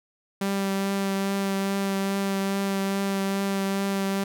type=tone with vibrato; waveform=sawtooth; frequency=196 Hz; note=G3; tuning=in tune; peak=-20 dBFS; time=0.41-4.24 s; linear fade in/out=5 ms; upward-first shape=triangle; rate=2.4 Hz; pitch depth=14 cents each way; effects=none